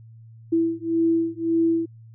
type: beating tone pair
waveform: sine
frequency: 329.6 / 331.4 Hz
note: E4 / E4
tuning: 0 / +9 cents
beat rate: 1.8 Hz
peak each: -22 dBFS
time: 0.52-1.86 s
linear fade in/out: 10 ms
effects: added 113 Hz sine -43 dBFS peak until 2.14 s